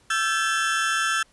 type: tone cluster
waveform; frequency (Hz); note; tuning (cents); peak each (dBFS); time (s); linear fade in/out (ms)
35% pulse; 1333 / 1568 / 1723; E6 / G6 / A6; +19 / 0 / -37; -23 / -25 / -25; 0.1-1.23; 5
effects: pink hiss -59 dBFS RMS until 1.32 s + resampled to 24000 Hz